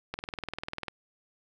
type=click train; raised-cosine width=0.3 ms; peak=-18 dBFS; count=16; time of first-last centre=0.14-0.883 s; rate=20.2 Hz; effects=none